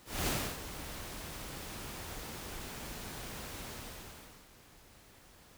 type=noise with ADSR envelope; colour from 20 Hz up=pink; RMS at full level=-32 dBFS; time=0.05-4.51 s; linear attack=220 ms; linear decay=300 ms; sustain=-12 dB; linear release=840 ms; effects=pink hiss -59 dBFS RMS until 5.57 s